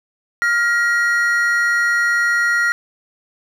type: tone pair together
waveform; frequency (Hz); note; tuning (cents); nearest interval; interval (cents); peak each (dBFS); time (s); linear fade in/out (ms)
triangle; 1404.6 / 1900; F6 / A#6; +10 / +33; perfect fourth; 523; -15; 0.42-2.72; 0
effects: none